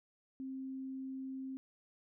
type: tone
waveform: sine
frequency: 264.7 Hz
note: C4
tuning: 20 cents sharp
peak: -40 dBFS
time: 0.4-1.57 s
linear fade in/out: 0 ms
effects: none